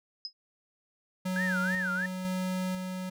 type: tone with exponential decay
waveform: sine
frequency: 5070 Hz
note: D#8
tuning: 32 cents sharp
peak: -30 dBFS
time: 0.25-0.33 s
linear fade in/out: 1 ms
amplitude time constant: 16 ms
type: tone with tremolo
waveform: square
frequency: 185 Hz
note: F#3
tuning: in tune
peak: -30 dBFS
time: 1.25-3.1 s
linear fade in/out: 10 ms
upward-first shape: square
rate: 1 Hz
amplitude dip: 40%
type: tone with vibrato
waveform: sine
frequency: 1602 Hz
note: G6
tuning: 37 cents sharp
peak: -29 dBFS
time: 1.36-2.06 s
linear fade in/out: 2 ms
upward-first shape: sine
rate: 3.1 Hz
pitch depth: 250 cents each way
effects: none